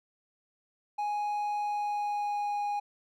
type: tone with pitch glide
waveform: triangle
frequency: 830.6 to 822.5 Hz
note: G#5 to G#5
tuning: 0 to -17 cents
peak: -27 dBFS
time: 0.98-2.8 s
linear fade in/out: 10 ms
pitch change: -17 cents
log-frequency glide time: 1.59-2.64 s
effects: none